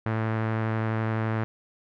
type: tone with low-pass filter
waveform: sawtooth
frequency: 111 Hz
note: A2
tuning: 16 cents sharp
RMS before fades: -27 dBFS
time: 0.06-1.44 s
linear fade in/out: 0 ms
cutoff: 1700 Hz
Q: 1.6
effects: none